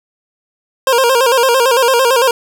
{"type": "tone with vibrato", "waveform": "25% pulse", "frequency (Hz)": 499.9, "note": "B4", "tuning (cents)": 21, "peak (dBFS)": -5, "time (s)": [0.87, 2.31], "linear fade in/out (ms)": 2, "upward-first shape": "square", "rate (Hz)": 8.9, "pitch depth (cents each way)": 100, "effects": []}